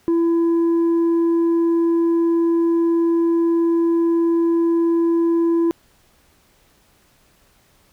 sine tone with tanh clipping, 335.2 Hz, E4, 29 cents sharp, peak -15 dBFS, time 0.08-5.71 s, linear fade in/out 0 ms, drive 3 dB, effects pink hiss -57 dBFS RMS until 7.92 s

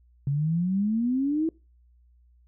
sine exponential sweep, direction up, 136.3 to 329.6 Hz, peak -22 dBFS, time 0.27-1.49 s, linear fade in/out 2 ms, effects noise-tail reverb RT60 0.3 s tail -23 dB re dry + added 60 Hz sine -56 dBFS peak until 2.47 s

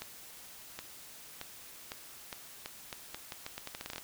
accelerating click train, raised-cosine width 0.2 ms, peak -22 dBFS, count 19, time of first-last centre 0.02-3.981 s, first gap 770 ms, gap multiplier 0.81, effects white hiss -51 dBFS RMS until 4.03 s

